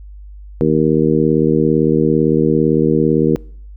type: harmonic tone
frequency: 77.78 Hz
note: D#2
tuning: in tune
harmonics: 2 / 3 / 4 / 5 / 6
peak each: -17 / -17 / -17 / -17 / -17 dBFS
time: 0.61-3.36 s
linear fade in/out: 0 ms
effects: noise-tail reverb RT60 0.6 s tail -25 dB re dry + added 50 Hz sine -32 dBFS peak until 3.76 s